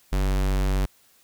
square tone, 47.84 Hz, G1, 41 cents flat, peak -21 dBFS, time 0.12-0.86 s, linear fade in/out 10 ms, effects white hiss -59 dBFS RMS until 1.23 s

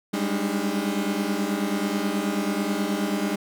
35% pulse tone cluster, 196.5 / 205.8 / 287.3 / 308.6 Hz, G3 / G#3 / D4 / D#4, +4 / -16 / -38 / -14 cents, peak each -27 / -26 / -31 / -28 dBFS, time 0.13-3.36 s, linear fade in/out 10 ms, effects none

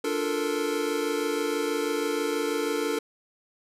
square chord, Bb major seventh, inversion first, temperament equal, 293.7 / 349.2 / 440 / 466.2 Hz, D4 / F4 / A4 / Bb4, 0 / 0 / 0 / 0 cents, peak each -32 / -35 / -30 / -32 dBFS, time 0.04-2.99 s, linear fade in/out 5 ms, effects resampled to 32000 Hz

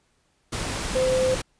sine tone in noise, 516 Hz, C5, 24 cents flat, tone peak -19 dBFS, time 0.95-1.35 s, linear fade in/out 10 ms, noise pink, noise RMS -29 dBFS, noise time 0.52-1.42 s, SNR +7 dB, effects pink hiss -67 dBFS RMS until 1.59 s + resampled to 22050 Hz

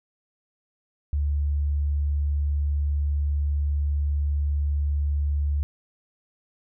sine tone, 72.5 Hz, D2, 22 cents flat, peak -21 dBFS, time 1.13-5.63 s, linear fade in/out 0 ms, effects none

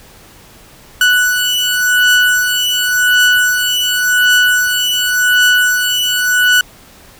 30% pulse beating tone pair, 1480 / 1480.9 Hz, F#6 / F#6, 0 / +1 cents, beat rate 0.9 Hz, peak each -10 dBFS, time 1.01-6.61 s, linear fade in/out 2 ms, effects pink hiss -41 dBFS RMS until 7.19 s

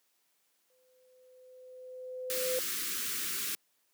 sine tone with exponential growth, 509 Hz, C5, 48 cents flat, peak -29 dBFS, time 0.7-2.59 s, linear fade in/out 1 ms, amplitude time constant 410 ms
white band-stop noise, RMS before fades -35 dBFS, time 2.3-3.55 s, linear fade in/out 0 ms, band 440 to 1200 Hz, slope 48 dB/octave
effects white hiss -74 dBFS RMS until 3.93 s + high-pass 200 Hz 12 dB/octave

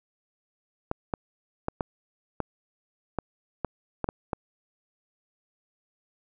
clicks, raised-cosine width 1 ms, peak -13 dBFS, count 10, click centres 0.914 / 1.138 / 1.684 / 1.808 / 2.403 / 3.187 / 3.647 / 4.043 / 4.089 / 4.332 s, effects none

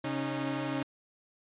sawtooth tone cluster, 135.8 / 275 / 307.2 Hz, C#3 / C#4 / D#4, -35 / -14 / -22 cents, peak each -34 / -31 / -31 dBFS, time 0.04-0.83 s, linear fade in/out 5 ms, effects resampled to 8000 Hz

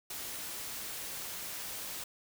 white noise, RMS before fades -41 dBFS, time 0.1-2.04 s, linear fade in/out 5 ms, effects none

